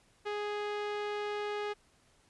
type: tone with low-pass filter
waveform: sawtooth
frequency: 415.3 Hz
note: G#4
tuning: in tune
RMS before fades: -36 dBFS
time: 0.25-1.74 s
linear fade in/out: 20 ms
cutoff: 3200 Hz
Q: 0.92
effects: pink hiss -67 dBFS RMS until 2.29 s + resampled to 24000 Hz